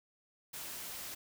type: noise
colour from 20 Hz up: white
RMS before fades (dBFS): -44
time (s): 0.53-1.15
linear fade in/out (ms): 10
effects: none